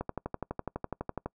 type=click train; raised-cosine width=1 ms; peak=-19 dBFS; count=16; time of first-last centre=0.01-1.26 s; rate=12 Hz; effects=noise-tail reverb RT60 0.1 s tail -25 dB re dry